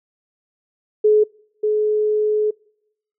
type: tone pair in turn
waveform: sine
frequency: 425.4 / 425.4 Hz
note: G#4 / G#4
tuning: +42 / +42 cents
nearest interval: unison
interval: 0 cents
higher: neither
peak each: -10 / -15 dBFS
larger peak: first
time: 1.04-1.24 / 1.63-2.51 s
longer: second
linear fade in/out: 10 ms
effects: noise-tail reverb RT60 0.8 s tail -26 dB re dry